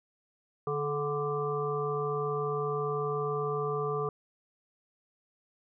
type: harmonic tone with a mistuned harmonic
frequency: 146.83 Hz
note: D3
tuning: in tune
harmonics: 1 / 3 / 5 / 7 / 8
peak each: -36 / -31 / -41 / -42 / -35 dBFS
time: 0.67-4.09 s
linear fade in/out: 2 ms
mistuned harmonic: 3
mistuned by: -31 cents
effects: none

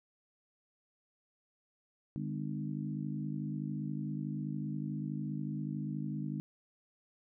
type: harmonic tone with a mistuned harmonic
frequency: 50.7 Hz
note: G#1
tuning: 41 cents flat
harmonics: 3 / 4 / 5 / 6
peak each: -38 / -40 / -42 / -44 dBFS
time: 2.16-6.4 s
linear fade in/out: 0 ms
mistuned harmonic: 3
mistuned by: -39 cents
effects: none

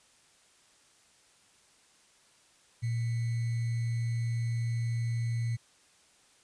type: tone with sample-and-hold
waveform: sine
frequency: 116.54 Hz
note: A#2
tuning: in tune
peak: -28 dBFS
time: 2.82-5.57 s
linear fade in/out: 20 ms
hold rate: 2100 Hz
effects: white hiss -63 dBFS RMS until 6.43 s + resampled to 22050 Hz

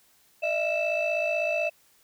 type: tone cluster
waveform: sine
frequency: 605 / 661 / 2636 Hz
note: D#5 / E5 / E7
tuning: -49 / +5 / -1 cents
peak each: -27 dBFS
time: 0.42-1.7 s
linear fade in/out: 20 ms
effects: tanh soft clip ceiling -19 dBFS + white hiss -62 dBFS RMS until 2.03 s

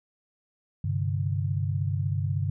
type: chord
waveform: sine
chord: G suspended fourth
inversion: none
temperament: just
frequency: 98 / 130.67 / 147 Hz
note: G2 / C3 / D3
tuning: 0 / -2 / +2 cents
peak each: -27 / -31 / -30 dBFS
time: 0.84-2.5 s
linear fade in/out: 5 ms
effects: none

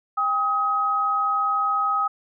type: tone pair together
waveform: sine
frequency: 799 / 1264.9 Hz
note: G5 / D#6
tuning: +33 / +28 cents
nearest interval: minor sixth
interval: 795 cents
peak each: -27 / -20 dBFS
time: 0.17-2.08 s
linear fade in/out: 10 ms
effects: none

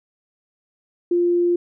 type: tone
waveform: sine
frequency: 349 Hz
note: F4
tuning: 1 cent flat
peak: -15 dBFS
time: 1.11-1.56 s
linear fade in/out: 5 ms
effects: none

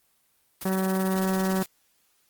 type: noise with tremolo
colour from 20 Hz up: white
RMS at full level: -34 dBFS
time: 0.61-1.66 s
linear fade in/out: 2 ms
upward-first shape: triangle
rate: 18 Hz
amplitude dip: 80%
type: harmonic tone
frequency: 189.4 Hz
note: F#3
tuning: 41 cents sharp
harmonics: 1 / 2 / 3 / 4 / 5 / 6 / 7 / 8 / 9 / 10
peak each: -24 / -30 / -34 / -36 / -38 / -40 / -41 / -42 / -43 / -44 dBFS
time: 0.65-1.63 s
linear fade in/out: 5 ms
effects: white hiss -67 dBFS RMS until 2.29 s + Opus 24 kbps

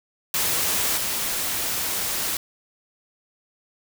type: noise with level steps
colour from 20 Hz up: white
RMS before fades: -23 / -26 dBFS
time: 0.34-2.37 s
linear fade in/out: 2 ms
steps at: 0.97 s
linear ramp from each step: 5 ms
effects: none

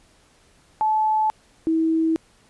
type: tone pair in turn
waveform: sine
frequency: 866 / 323.1 Hz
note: A5 / E4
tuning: -28 / -35 cents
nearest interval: octave + perfect fourth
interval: 1707 cents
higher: first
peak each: -17 dBFS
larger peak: neither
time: 0.81-1.3 / 1.67-2.16 s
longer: neither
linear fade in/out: 0 ms
effects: pink hiss -57 dBFS RMS until 2.49 s + resampled to 24000 Hz

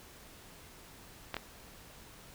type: clicks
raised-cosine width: 0.3 ms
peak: -19 dBFS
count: 2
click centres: 1.343 / 1.367 s
effects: pink hiss -54 dBFS RMS until 2.34 s

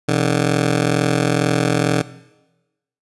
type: ring-modulated tone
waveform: 15% pulse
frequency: 147.1 Hz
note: D3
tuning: 3 cents sharp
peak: -6 dBFS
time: 0.08-2.02 s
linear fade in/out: 10 ms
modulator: 21.1 Hz
effects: noise-tail reverb RT60 1.0 s tail -17 dB re dry + resampled to 24000 Hz

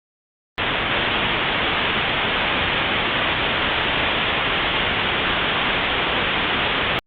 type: low-pass noise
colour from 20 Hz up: white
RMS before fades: -21 dBFS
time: 0.58-6.99 s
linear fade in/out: 0 ms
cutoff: 3500 Hz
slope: 96 dB/octave
effects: Opus 32 kbps

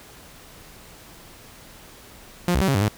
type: tone with pitch steps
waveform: sawtooth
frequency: 176.5 / 65.1 / 191.6 / 137.1 / 98.2 / 105.8 Hz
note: F3 / C2 / G3 / C#3 / G2 / G#2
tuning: +19 / -8 / -39 / -19 / +4 / +33 cents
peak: -14 dBFS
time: 2.48-2.882 s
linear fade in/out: 0 ms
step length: 67 ms
effects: pink hiss -46 dBFS RMS until 2.97 s

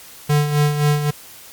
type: tone with tremolo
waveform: square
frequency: 147.7 Hz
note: D3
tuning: 10 cents sharp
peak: -13 dBFS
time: 0.29-1.11 s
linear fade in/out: 10 ms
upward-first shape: sine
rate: 3.8 Hz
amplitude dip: 60%
effects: white hiss -41 dBFS RMS until 1.52 s + Opus 48 kbps

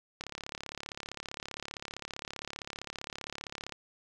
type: click train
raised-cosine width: 0.2 ms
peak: -21 dBFS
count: 125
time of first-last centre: 0.21-3.723 s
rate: 35.3 Hz
effects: none

